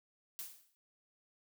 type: noise with exponential decay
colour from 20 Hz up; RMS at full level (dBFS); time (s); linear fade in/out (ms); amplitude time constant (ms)
blue; -41; 0.39-0.75; 0; 78
effects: none